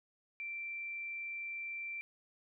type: tone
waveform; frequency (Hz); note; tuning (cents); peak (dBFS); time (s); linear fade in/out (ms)
sine; 2349; D7; 0; -39; 0.4-2.01; 0
effects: none